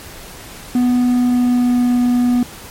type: tone with pitch glide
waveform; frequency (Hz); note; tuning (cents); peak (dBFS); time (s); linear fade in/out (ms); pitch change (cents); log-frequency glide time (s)
triangle; 246.9 to 244.9; B3 to B3; 0 to -14; -9; 0.75-2.43; 2; -14; 1.08-1.93
effects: pink hiss -35 dBFS RMS until 2.7 s + MP3 64 kbps